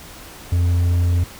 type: tone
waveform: triangle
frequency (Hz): 87.31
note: F2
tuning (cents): 0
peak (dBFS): -12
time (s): 0.52-1.24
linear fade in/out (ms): 5
effects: pink hiss -39 dBFS RMS until 1.39 s